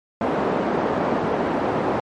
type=band-pass noise; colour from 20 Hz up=pink; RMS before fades=-22 dBFS; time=0.21-2 s; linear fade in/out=2 ms; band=260 to 910 Hz; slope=12 dB/octave; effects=MP3 48 kbps